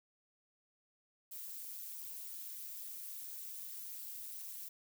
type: noise with amplitude modulation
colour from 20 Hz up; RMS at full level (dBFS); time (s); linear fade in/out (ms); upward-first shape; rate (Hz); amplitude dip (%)
violet; -43; 1.31-4.69; 10; sine; 207; 80
effects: none